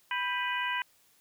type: harmonic tone with a mistuned harmonic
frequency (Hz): 494.1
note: B4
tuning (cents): +1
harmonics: 2 / 3 / 4 / 5 / 6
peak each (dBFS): -33 / -35 / -36 / -37 / -38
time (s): 0.11-0.82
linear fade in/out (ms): 2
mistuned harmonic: 3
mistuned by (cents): +110
effects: white hiss -65 dBFS RMS until 1.2 s